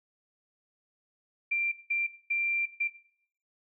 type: tone bursts at uneven times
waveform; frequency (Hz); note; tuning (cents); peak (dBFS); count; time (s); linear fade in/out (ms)
sine; 2366; D7; +12; -25; 4; 1.51-1.72 / 1.9-2.07 / 2.3-2.66 / 2.8-2.88; 10
effects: noise-tail reverb RT60 0.6 s tail -17 dB re dry